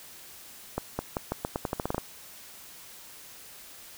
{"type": "accelerating click train", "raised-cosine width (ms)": 1, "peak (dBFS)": -14, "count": 13, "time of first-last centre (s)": [0.78, 1.981], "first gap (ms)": 210, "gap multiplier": 0.85, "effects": ["white hiss -48 dBFS RMS until 3.97 s"]}